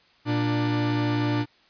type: tone pair together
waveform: 45% pulse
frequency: 117.5 / 295.8 Hz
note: A#2 / D4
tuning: +14 / +13 cents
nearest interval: octave + major third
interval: 1599 cents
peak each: -25 dBFS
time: 0.25-1.46 s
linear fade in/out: 50 ms
effects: white hiss -59 dBFS RMS until 1.69 s + resampled to 11025 Hz